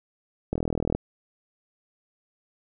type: click train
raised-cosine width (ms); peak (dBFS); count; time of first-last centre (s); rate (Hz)
2; -12; 18; 0.53-0.95; 40.5
effects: none